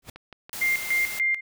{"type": "noise with exponential growth", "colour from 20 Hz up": "pink", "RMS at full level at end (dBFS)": -34, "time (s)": [0.02, 0.1], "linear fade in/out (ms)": 5, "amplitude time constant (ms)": 17}
{"type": "click train", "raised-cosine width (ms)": 0.3, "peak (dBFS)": -26, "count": 5, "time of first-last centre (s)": [0.16, 0.829], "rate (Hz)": 5.98}
{"type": "noise", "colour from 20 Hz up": "white", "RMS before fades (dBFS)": -35, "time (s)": [0.53, 1.19], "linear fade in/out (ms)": 0}
{"type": "tone with tremolo", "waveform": "sine", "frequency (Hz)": 2100, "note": "C7", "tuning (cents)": 6, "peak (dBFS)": -20, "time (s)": [0.61, 1.41], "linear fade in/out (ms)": 10, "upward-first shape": "square", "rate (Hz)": 3.4, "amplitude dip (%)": 75}
{"effects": []}